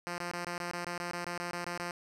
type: tone bursts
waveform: 5% pulse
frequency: 174.61 Hz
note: F3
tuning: in tune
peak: -24 dBFS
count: 14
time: 0.07-1.909 s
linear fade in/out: 0 ms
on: 110 ms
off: 23 ms
effects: low-pass 9000 Hz 12 dB/octave